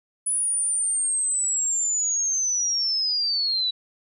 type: linear sweep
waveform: sine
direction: down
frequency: 9956 to 3900 Hz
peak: -21 dBFS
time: 0.26-3.71 s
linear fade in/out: 10 ms
effects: none